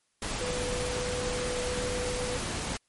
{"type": "tone in noise", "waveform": "sine", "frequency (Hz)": 496, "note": "B4", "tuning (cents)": 7, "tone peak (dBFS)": -32, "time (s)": [0.41, 2.37], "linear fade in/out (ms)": 2, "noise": "pink", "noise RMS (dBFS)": -33, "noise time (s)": [0.22, 2.77], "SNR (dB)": -2, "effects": ["white hiss -73 dBFS RMS until 2.88 s", "MP3 48 kbps"]}